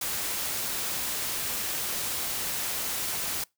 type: noise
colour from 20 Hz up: white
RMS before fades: -31 dBFS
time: 0.01-3.44 s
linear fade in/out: 5 ms
effects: noise-tail reverb RT60 0.2 s tail -24 dB re dry